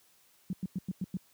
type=tone bursts; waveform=sine; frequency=185 Hz; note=F#3; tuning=in tune; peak=-30 dBFS; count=6; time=0.5-1.17 s; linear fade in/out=2 ms; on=30 ms; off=98 ms; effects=white hiss -65 dBFS RMS until 1.33 s + high-pass 60 Hz 12 dB/octave